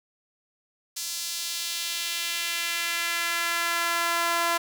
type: tone with high-pass filter sweep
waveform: sawtooth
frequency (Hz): 339.8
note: F4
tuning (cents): -47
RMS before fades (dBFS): -28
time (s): 0.96-4.58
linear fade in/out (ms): 10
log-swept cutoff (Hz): 5300 to 930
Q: 1.3
effects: 8-bit